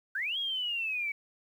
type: linear two-way sweep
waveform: sine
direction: up then down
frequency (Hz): 1480 to 3322 to 2255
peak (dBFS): -30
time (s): 0.15-1.12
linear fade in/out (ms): 5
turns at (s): 0.38
effects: 10-bit